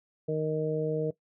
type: harmonic tone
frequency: 155.3 Hz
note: D#3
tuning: 3 cents flat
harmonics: 1 / 2 / 3 / 4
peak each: -32 / -37 / -28 / -37 dBFS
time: 0.28-1.11 s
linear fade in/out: 10 ms
effects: noise-tail reverb RT60 0.1 s tail -18 dB re dry